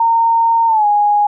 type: tone with pitch glide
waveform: sine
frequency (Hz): 918 to 827.3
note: A#5 to G#5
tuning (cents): -27 to -7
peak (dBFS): -9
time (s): 0-1.27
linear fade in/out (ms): 5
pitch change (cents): -180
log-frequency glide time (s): 0.67-0.86
effects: none